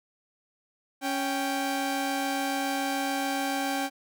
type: tone pair together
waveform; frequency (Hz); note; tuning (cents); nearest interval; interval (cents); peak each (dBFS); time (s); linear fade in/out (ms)
sawtooth; 277 / 784; C#4 / G5; -1 / 0; octave + tritone; 1801; -26; 1.01-3.9; 50
effects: none